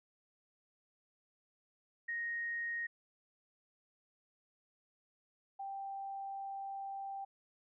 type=tone pair in turn; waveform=sine; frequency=1868 / 785.4 Hz; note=A#6 / G5; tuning=+3 / +3 cents; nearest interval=octave + minor third; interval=1500 cents; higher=first; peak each=-36 / -40 dBFS; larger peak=first; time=2.08-2.87 / 5.59-7.25 s; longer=second; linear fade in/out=10 ms; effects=none